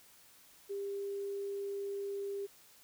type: tone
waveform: sine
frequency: 398.9 Hz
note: G4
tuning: 30 cents sharp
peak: -36 dBFS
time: 0.69-2.47 s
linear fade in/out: 20 ms
effects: white hiss -61 dBFS RMS until 2.83 s